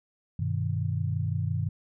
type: chord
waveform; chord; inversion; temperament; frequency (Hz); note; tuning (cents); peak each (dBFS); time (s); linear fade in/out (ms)
sine; G augmented; none; equal with one note detuned; 97.72 / 123.47 / 155.56; G2 / B2 / D#3; -5 / 0 / 0; -29 / -31 / -31; 0.39-1.69; 5
effects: none